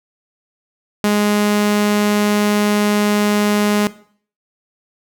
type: tone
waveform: sawtooth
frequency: 207.7 Hz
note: G#3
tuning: in tune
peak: -9 dBFS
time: 1.04-3.87 s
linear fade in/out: 0 ms
effects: noise-tail reverb RT60 0.5 s tail -17 dB re dry